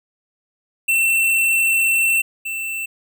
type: tone pair in turn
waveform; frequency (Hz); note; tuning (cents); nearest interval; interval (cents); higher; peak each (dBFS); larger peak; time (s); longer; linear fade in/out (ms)
square; 2693 / 2676; E7 / E7; +36 / +25; unison; 11; first; -15 / -24; first; 0.88-2.22 / 2.45-2.86; first; 10
effects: none